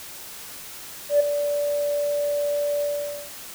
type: tone with ADSR envelope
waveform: sine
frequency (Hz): 581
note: D5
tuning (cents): -19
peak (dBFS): -11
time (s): 1.09-3.3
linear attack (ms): 110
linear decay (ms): 10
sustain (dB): -10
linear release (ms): 480
effects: tanh soft clip ceiling -9 dBFS + white hiss -39 dBFS RMS until 3.54 s